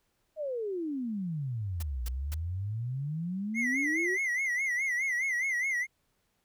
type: exponential two-way sweep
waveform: sine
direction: down then up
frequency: 640 to 58.8 to 389.5 Hz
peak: -31 dBFS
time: 0.36-4.18 s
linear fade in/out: 50 ms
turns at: 2.04 s
type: noise bursts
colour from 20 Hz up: white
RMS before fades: -42 dBFS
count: 3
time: 1.8-2.344 s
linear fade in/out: 5 ms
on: 28 ms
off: 230 ms
type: tone with vibrato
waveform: triangle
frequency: 2043 Hz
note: C7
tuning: 42 cents flat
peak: -26 dBFS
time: 3.54-5.87 s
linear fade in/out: 50 ms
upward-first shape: sine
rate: 4.8 Hz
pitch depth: 120 cents each way
effects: pink hiss -75 dBFS RMS until 6.44 s